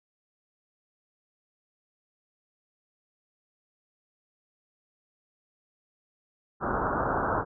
white low-pass noise, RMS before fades -28 dBFS, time 6.6-7.45 s, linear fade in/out 50 ms, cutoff 1500 Hz, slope 96 dB/octave, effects none

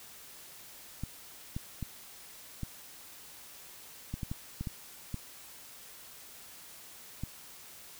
clicks, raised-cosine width 5 ms, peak -23 dBFS, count 11, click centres 1.036 / 1.565 / 1.827 / 2.633 / 4.14 / 4.232 / 4.315 / 4.61 / 4.672 / 5.143 / 7.236 s, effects white hiss -51 dBFS RMS until 7.99 s

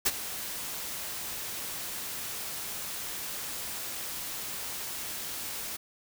white noise with ADSR envelope, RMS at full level -23 dBFS, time 0.05-5.77 s, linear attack 17 ms, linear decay 37 ms, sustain -14 dB, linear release 12 ms, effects none

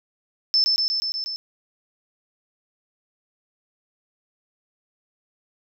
sine tone with echo, 5274 Hz, E8, in tune, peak -15 dBFS, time 0.54-0.64 s, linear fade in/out 0 ms, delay 120 ms, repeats 6, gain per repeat -2 dB, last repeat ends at 1.36 s, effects none

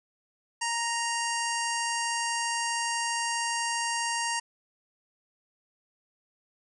harmonic tone, 932.3 Hz, A#5, in tune, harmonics 1 / 2 / 3 / 5 / 6 / 7 / 8 / 9 / 10, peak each -31 / -34 / -36 / -38 / -39 / -39 / -40 / -41 / -41 dBFS, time 0.61-4.4 s, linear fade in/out 10 ms, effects none

